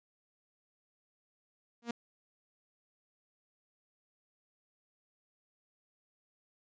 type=tone with exponential growth; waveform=sawtooth; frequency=235.4 Hz; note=A#3; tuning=17 cents sharp; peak=-27 dBFS; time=1.82-1.91 s; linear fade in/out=5 ms; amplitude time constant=19 ms; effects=resampled to 16000 Hz